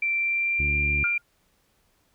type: tone with pitch glide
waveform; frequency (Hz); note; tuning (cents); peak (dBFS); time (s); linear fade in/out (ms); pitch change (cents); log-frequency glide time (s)
sine; 2349 to 2380; D7 to D7; 0 to +22; -22; 0.02-1.18; 5; +22; 0.13-0.75
type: harmonic tone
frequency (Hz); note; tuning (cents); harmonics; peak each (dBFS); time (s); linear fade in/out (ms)
73; D2; -10; 1 / 2 / 3 / 4 / 5; -27 / -34 / -41 / -41 / -42; 0.59-1.04; 10
type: tone with exponential decay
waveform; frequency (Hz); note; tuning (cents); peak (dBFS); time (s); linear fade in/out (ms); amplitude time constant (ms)
sine; 1417; F6; +25; -22; 1.04-1.22; 2; 37
effects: pink hiss -67 dBFS RMS until 2.14 s